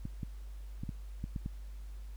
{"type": "clicks", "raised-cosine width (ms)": 5, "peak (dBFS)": -25, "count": 7, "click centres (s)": [0.054, 0.232, 0.835, 0.892, 1.241, 1.362, 1.461], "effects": ["added 50 Hz sine -42 dBFS peak until 2.16 s", "pink hiss -64 dBFS RMS until 2.16 s"]}